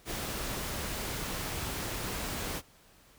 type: noise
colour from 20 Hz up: pink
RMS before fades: -36 dBFS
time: 0.05-2.62 s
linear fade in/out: 50 ms
effects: pink hiss -60 dBFS RMS until 3.18 s